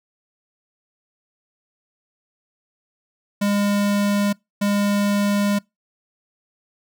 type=tone pair in turn; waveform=square; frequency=203.3 / 203.3 Hz; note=G#3 / G#3; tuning=-37 / -37 cents; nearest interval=unison; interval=0 cents; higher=neither; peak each=-18 dBFS; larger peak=neither; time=3.41-4.33 / 4.61-5.59 s; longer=second; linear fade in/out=10 ms; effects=noise-tail reverb RT60 0.2 s tail -25 dB re dry